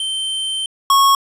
square tone pair in turn, 3110 / 1099.6 Hz, G7 / C#6, -14 / -14 cents, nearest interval octave + tritone, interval 1800 cents, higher first, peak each -20 / -10 dBFS, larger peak second, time 0-0.66 / 0.9-1.15 s, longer first, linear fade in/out 2 ms, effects resampled to 32000 Hz + 8-bit

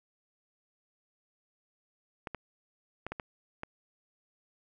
clicks, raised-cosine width 0.5 ms, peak -22 dBFS, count 6, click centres 2.272 / 2.347 / 3.066 / 3.12 / 3.198 / 3.634 s, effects none

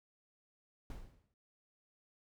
brown noise with exponential decay, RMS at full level -42 dBFS, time 0.9-1.34 s, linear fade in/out 2 ms, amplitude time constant 95 ms, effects none

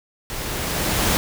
pink noise with level ramp, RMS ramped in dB -30 to -18 dBFS, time 0.3-1.17 s, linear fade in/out 0 ms, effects none

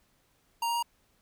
square tone with pitch steps, 932.3 / 938.2 / 944.2 Hz, A#5 / A#5 / A#5, 0 / +11 / +22 cents, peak -28 dBFS, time 0.62-0.827 s, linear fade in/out 5 ms, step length 69 ms, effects pink hiss -69 dBFS RMS until 1.21 s

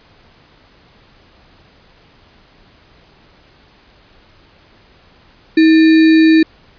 sine tone with sample-and-hold, 319.5 Hz, D#4, 46 cents sharp, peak -5 dBFS, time 5.57-6.43 s, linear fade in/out 5 ms, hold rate 2100 Hz, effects pink hiss -48 dBFS RMS until 6.78 s + resampled to 11025 Hz

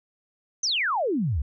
sine exponential sweep, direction down, 6370 to 60.4 Hz, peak -22 dBFS, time 0.63-1.42 s, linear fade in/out 5 ms, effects none

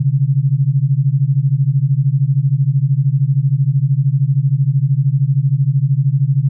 sine beating tone pair, 130.81 / 143.81 Hz, C3 / D3, 0 / -36 cents, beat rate 13 Hz, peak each -14 dBFS, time 0-6.49 s, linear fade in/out 10 ms, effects none

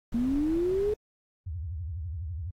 brown noise, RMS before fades -38 dBFS, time 0.12-0.94 s, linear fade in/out 5 ms
sine linear sweep, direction up, 227.3 to 429.3 Hz, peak -24 dBFS, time 0.14-0.94 s, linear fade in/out 5 ms
sine tone with vibrato, 82.41 Hz, E2, in tune, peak -32 dBFS, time 1.46-2.51 s, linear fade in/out 10 ms, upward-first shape triangle, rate 12 Hz, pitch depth 300 cents each way
effects AAC 48 kbps

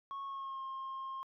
sine tone with pitch glide, 1100 to 1067.5 Hz, C#6 to C6, -14 to +34 cents, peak -37 dBFS, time 0.11-1.23 s, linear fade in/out 0 ms, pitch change -52 cents, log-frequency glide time 0.24-0.63 s, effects tanh soft clip ceiling -38 dBFS

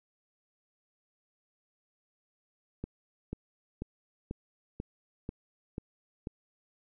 click train, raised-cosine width 3 ms, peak -23 dBFS, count 8, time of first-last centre 2.84-6.271 s, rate 2.04 Hz, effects none

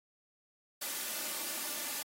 white noise with comb filter, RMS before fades -38 dBFS, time 0.81-2.03 s, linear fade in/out 10 ms, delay 3.4 ms, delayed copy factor +0.55, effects high-pass 200 Hz 12 dB/octave + AAC 48 kbps

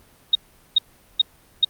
sine tone bursts, 3729 Hz, A#7, in tune, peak -11 dBFS, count 4, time 0.33-1.648 s, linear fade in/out 5 ms, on 22 ms, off 410 ms, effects pink hiss -54 dBFS RMS until 1.69 s + Opus 32 kbps

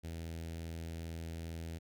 sawtooth tone with notch filter, 82.41 Hz, E2, in tune, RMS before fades -43 dBFS, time 0.03-1.79 s, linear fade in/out 20 ms, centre 1100 Hz, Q 1, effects none

